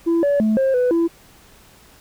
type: tone with pitch steps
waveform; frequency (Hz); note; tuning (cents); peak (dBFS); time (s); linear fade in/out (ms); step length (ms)
sine; 335 / 571 / 216.9 / 533 / 497.1 / 335.1; E4 / D5 / A3 / C5 / B4 / E4; +28 / -49 / -25 / +32 / +11 / +29; -12; 0.06-1.08; 20; 170
effects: tanh soft clip ceiling -13 dBFS + pink hiss -49 dBFS RMS until 2 s